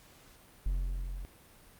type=tone with level ramp; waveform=triangle; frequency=44.54 Hz; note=F1; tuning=35 cents sharp; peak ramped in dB=-25 to -36 dBFS; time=0.66-1.25 s; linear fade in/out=0 ms; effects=pink hiss -58 dBFS RMS until 1.79 s + Opus 48 kbps